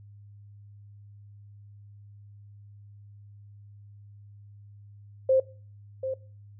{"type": "tone with echo", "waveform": "sine", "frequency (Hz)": 526, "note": "C5", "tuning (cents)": 9, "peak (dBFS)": -18, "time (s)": [5.29, 5.4], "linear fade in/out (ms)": 5, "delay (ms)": 740, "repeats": 1, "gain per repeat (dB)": -10, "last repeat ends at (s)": 6.14, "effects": ["noise-tail reverb RT60 0.4 s tail -21 dB re dry", "added 102 Hz sine -47 dBFS peak until 6.59 s"]}